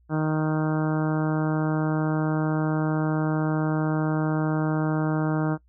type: harmonic tone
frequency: 155.56 Hz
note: D#3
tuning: in tune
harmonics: 1 / 2 / 3 / 4 / 5 / 6 / 7 / 8 / 9 / 10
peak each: -24 / -26 / -34 / -34 / -36 / -38 / -41 / -40 / -39 / -42 dBFS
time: 0.09-5.58 s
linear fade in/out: 50 ms
effects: noise-tail reverb RT60 0.1 s tail -21 dB re dry + added 60 Hz sine -57 dBFS peak until 5.68 s